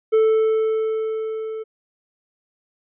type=tone with level ramp; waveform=triangle; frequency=440 Hz; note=A4; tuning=in tune; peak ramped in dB=-10 to -25 dBFS; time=0.12-1.64 s; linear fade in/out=20 ms; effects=resampled to 8000 Hz